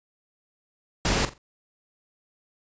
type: noise with echo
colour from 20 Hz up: pink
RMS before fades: -23 dBFS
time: 1.05-1.25 s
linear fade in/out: 0 ms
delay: 43 ms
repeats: 3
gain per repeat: -12 dB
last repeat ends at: 1.379 s
effects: resampled to 16000 Hz